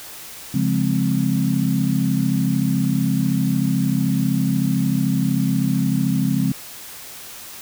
sine chord, Db major seventh, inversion none, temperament equal, 138.59 / 174.61 / 207.7 / 261.6 Hz, Db3 / F3 / Ab3 / C4, 0 / 0 / 0 / 0 cents, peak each -22 dBFS, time 0.54-6.52 s, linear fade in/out 5 ms, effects white hiss -37 dBFS RMS until 7.61 s

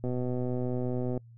click train, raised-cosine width 2 ms, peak -20 dBFS, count 143, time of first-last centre 0.04-1.176 s, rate 125 Hz, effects noise-tail reverb RT60 0.1 s tail -26 dB re dry + added 116 Hz sine -49 dBFS peak until 1.37 s

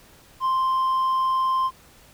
sine tone with hard clipping, 1046.5 Hz, C6, in tune, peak -20 dBFS, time 0.4-1.71 s, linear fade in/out 50 ms, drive 2 dB, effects pink hiss -52 dBFS RMS until 2.13 s

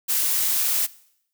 blue noise, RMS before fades -22 dBFS, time 0.08-0.87 s, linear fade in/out 20 ms, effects noise-tail reverb RT60 0.7 s tail -20 dB re dry

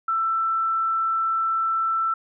sine tone, 1332 Hz, E6, 18 cents sharp, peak -20 dBFS, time 0.08-2.14 s, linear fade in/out 5 ms, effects none

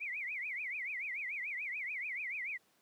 sine tone with vibrato, 2217 Hz, C#7, in tune, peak -37 dBFS, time 0-2.58 s, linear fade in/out 20 ms, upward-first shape triangle, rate 6.9 Hz, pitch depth 260 cents each way, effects pink hiss -71 dBFS RMS until 2.81 s + high-pass 200 Hz 12 dB/octave

